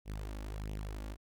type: tone with flanger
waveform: sawtooth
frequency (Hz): 51.91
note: G#1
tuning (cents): 0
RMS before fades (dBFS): -41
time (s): 0.05-1.17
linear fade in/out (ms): 50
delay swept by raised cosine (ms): 0.32 to 3.62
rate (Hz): 1.5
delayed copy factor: +0.7
effects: none